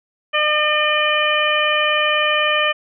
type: harmonic tone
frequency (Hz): 604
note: D5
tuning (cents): +48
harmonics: 1 / 2 / 3 / 4 / 5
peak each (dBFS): -21 / -21 / -21 / -21 / -21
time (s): 0.33-2.73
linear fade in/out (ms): 20
effects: none